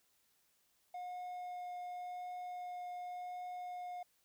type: tone with vibrato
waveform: triangle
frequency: 719 Hz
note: F#5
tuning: 50 cents flat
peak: -40 dBFS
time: 0.94-4.03 s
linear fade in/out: 5 ms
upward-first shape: triangle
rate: 0.89 Hz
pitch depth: 8 cents each way
effects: white hiss -75 dBFS RMS until 4.24 s